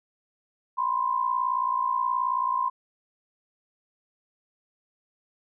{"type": "tone pair together", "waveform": "sine", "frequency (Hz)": [987.8, 1046.5], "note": ["B5", "C6"], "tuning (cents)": [0, 0], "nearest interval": "minor second", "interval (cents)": 100, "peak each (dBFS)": [-27, -25], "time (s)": [0.77, 2.7], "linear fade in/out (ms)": 20, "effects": []}